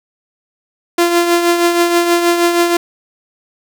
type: tone with tremolo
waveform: sawtooth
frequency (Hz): 344.6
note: F4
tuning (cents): -23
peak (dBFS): -4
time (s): 0.98-2.77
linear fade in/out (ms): 5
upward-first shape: triangle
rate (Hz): 6.3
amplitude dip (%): 55
effects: none